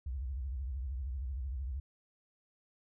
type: tone with vibrato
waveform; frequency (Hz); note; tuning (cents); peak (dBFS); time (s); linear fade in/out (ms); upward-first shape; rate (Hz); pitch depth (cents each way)
sine; 65.41; C2; 0; -35; 0.06-1.8; 5; triangle; 13; 250
effects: none